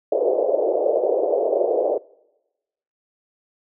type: band-pass noise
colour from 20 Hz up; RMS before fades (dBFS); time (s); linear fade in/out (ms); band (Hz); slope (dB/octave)
white; -20; 0.12-1.98; 5; 390 to 620; 48
effects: noise-tail reverb RT60 1.0 s tail -24 dB re dry